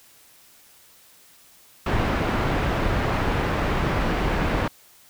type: low-pass noise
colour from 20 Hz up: pink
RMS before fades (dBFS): -23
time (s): 1.86-4.68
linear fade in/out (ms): 5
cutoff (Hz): 2000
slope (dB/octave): 12
effects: white hiss -53 dBFS RMS until 5.09 s